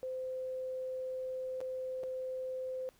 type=tone with dropouts; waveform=sine; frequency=516 Hz; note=C5; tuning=24 cents flat; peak=-36 dBFS; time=0.03-2.89 s; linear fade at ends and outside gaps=0 ms; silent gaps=1.605-1.613 / 2.033-2.037 s; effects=pink hiss -67 dBFS RMS until 2.99 s